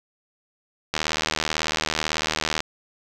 click train, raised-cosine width 0.2 ms, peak -5 dBFS, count 131, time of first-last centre 0.94-2.605 s, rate 78.1 Hz, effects none

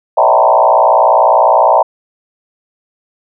sine tone with frequency modulation, 773 Hz, G5, 24 cents flat, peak -5 dBFS, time 0.17-1.83 s, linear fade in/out 10 ms, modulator 59.9 Hz, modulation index 3.5, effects none

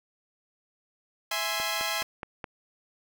10% pulse chord, E augmented, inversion none, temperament equal, 659.3 / 830.6 / 1046.5 Hz, E5 / G#5 / B#5, 0 / 0 / 0 cents, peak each -24 dBFS, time 1.31-2.03 s, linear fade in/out 5 ms
click train, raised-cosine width 0.5 ms, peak -20 dBFS, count 5, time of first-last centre 1.6-2.442 s, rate 4.75 Hz
effects none

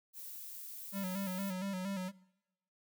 violet noise, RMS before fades -47 dBFS, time 0.13-1.54 s, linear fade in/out 50 ms
square tone with vibrato, 190.7 Hz, G3, 47 cents flat, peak -37 dBFS, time 0.92-2.12 s, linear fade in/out 50 ms, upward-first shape square, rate 4.3 Hz, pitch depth 59 cents each way
effects noise-tail reverb RT60 0.9 s tail -22 dB re dry

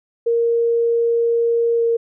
sine tone with pitch glide, 466.2 to 463.2 Hz, A#4 to A#4, 0 to -11 cents, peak -14 dBFS, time 0.26-1.97 s, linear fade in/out 10 ms, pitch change -11 cents, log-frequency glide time 1.77-1.82 s, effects none

